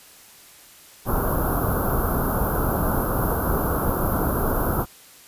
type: band-stop noise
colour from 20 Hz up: pink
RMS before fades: -22 dBFS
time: 1.05-4.86 s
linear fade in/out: 50 ms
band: 1500 to 11000 Hz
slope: 96 dB/octave
effects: white hiss -48 dBFS RMS until 5.27 s + resampled to 32000 Hz